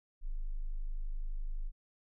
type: tone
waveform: sine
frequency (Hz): 25.88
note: G#0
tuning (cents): -5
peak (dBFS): -33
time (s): 0.21-1.72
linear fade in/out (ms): 50
effects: none